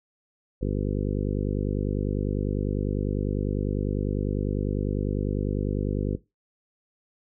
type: harmonic tone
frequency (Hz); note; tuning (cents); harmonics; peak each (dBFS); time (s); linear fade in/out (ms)
50; G1; +35; 1 / 2 / 3 / 4 / 5 / 6 / 7 / 8 / 9 / 10; -28 / -31 / -33 / -34 / -35 / -36 / -36 / -37 / -38 / -38; 0.61-6.16; 10
effects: noise-tail reverb RT60 0.2 s tail -17 dB re dry